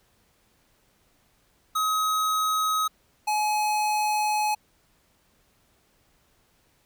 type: tone pair in turn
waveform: square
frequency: 1269 / 847 Hz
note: D#6 / G#5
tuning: +34 / +34 cents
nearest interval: perfect fifth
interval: 700 cents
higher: first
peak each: -23 dBFS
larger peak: neither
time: 1.75-2.88 / 3.27-4.55 s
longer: second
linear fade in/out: 10 ms
effects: pink hiss -65 dBFS RMS until 6.85 s